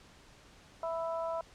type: harmonic tone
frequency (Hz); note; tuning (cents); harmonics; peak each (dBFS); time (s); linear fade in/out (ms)
329.6; E4; 0; 2 / 3 / 4; -34 / -39 / -43; 0.83-1.41; 2
effects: pink hiss -58 dBFS RMS until 1.54 s + low-pass 7000 Hz 12 dB/octave